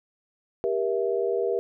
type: chord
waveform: sine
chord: E diminished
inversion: first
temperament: just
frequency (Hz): 395.6 / 474.7 / 659.3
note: G4 / Bb4 / E5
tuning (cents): +16 / +31 / 0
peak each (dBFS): -26 / -26 / -31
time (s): 0.64-1.59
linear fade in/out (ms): 0
effects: none

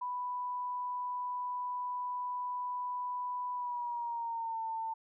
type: tone with pitch glide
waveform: sine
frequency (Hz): 990 to 897.4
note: B5 to A5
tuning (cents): +4 to +34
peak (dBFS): -34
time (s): 0.01-4.94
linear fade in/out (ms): 10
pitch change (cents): -170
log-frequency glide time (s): 3.54-4.62
effects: none

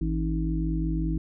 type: harmonic tone with a mistuned harmonic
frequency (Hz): 54.2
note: A1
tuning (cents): -25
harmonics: 1 / 3 / 5 / 6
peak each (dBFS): -27 / -29 / -36 / -31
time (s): 0.01-1.18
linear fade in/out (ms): 5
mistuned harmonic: 6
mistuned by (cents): -47
effects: none

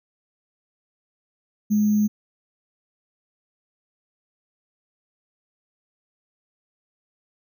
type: tone with sample-and-hold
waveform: sine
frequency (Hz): 210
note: G#3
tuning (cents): +19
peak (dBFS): -16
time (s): 1.7-2.08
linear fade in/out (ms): 20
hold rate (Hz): 6300
effects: none

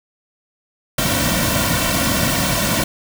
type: noise with comb filter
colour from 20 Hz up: pink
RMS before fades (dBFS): -18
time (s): 0.98-2.84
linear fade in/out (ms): 5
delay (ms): 2.4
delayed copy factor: -0.95
effects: none

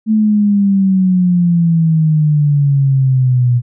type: exponential sweep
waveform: sine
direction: down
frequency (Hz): 220 to 120.4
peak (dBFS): -8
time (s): 0.06-3.62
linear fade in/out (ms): 50
effects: none

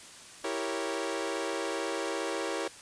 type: chord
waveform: sawtooth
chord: E diminished seventh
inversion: none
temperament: equal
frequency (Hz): 329.6 / 392 / 466.2 / 554.4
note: E4 / G4 / Bb4 / Db5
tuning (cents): 0 / 0 / 0 / 0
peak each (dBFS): -33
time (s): 0.44-2.68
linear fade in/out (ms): 5
effects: white hiss -49 dBFS RMS until 2.81 s + resampled to 22050 Hz

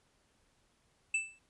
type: tone with exponential decay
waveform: square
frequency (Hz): 2642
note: E7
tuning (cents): +3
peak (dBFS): -27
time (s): 1.14-1.39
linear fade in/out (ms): 5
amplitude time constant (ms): 54
effects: pink hiss -72 dBFS RMS until 1.49 s + resampled to 24000 Hz

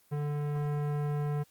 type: tone with tanh clipping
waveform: sine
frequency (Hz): 146.83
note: D3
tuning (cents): 0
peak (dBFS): -31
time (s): 0.11-1.44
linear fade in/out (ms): 20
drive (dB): 18
effects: white hiss -65 dBFS RMS until 1.5 s + Opus 24 kbps

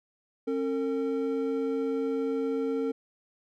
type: tone pair together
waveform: triangle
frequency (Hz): 270 / 454.1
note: C#4 / A#4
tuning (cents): -45 / -45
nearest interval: major sixth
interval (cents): 900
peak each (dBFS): -28 / -27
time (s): 0.47-2.92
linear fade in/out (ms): 10
effects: none

